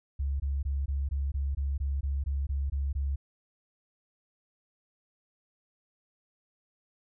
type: tone bursts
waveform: sine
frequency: 69.3 Hz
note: C#2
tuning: in tune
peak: -27 dBFS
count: 13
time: 0.19-3.16 s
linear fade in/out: 10 ms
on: 210 ms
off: 20 ms
effects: none